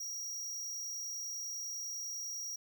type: tone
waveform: square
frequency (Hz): 5690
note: F8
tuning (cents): +31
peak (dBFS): -39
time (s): 0-2.56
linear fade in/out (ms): 5
effects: none